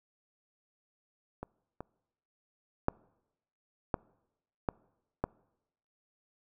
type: clicks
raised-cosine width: 1 ms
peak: -25 / -26 / -12 / -14 / -15 / -15 dBFS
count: 6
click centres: 1.43 / 1.806 / 2.884 / 3.942 / 4.688 / 5.24 s
effects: noise-tail reverb RT60 0.9 s tail -25 dB re dry